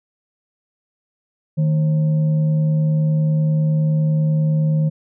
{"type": "tone with frequency modulation", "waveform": "sine", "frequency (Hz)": 155.56, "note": "D#3", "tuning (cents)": 0, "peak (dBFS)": -14, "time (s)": [1.57, 4.9], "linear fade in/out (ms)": 20, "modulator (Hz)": 381, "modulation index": 0.26, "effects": []}